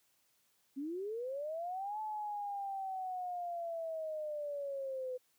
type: linear two-way sweep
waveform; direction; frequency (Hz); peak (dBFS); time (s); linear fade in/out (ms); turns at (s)
sine; up then down; 262.3 to 867 to 501; -37; 0.76-5.18; 20; 2
effects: white hiss -74 dBFS RMS until 5.38 s + high-pass 60 Hz 12 dB/octave